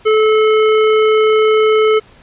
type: tone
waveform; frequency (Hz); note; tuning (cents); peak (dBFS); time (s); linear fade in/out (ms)
square; 433.6; A4; -25; -9; 0.05-2; 20
effects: pink hiss -45 dBFS RMS until 2.22 s + resampled to 8000 Hz